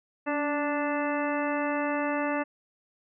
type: harmonic tone with a mistuned harmonic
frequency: 292.9 Hz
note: D4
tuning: 5 cents flat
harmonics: 1 / 2 / 3 / 4 / 5 / 6 / 7 / 9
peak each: -30 / -31 / -34 / -36 / -39 / -37 / -40 / -40 dBFS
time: 0.26-2.44 s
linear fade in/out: 20 ms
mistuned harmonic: 1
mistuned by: -34 cents
effects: none